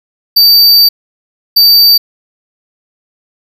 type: tone bursts at uneven times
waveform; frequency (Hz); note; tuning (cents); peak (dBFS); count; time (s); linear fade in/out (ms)
square; 4629; D8; -26; -3; 2; 0.36-0.89 / 1.56-1.98; 10
effects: none